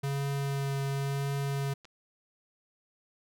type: tone with vibrato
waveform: square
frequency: 138.9 Hz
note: C#3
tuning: 4 cents sharp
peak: -30 dBFS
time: 0.03-1.74 s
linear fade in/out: 10 ms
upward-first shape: triangle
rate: 0.95 Hz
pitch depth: 13 cents each way
type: clicks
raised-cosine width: 0.2 ms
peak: -36 dBFS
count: 2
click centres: 1.847 / 1.853 s
effects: none